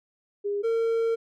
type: tone pair in turn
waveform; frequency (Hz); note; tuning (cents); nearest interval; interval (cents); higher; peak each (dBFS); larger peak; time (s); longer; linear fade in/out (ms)
sine / triangle; 406.7 / 456.5; G#4 / A#4; -36 / -36; major second; 200; second; -25 / -20; second; 0.44-0.63 / 0.63-1.16; second; 20
effects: none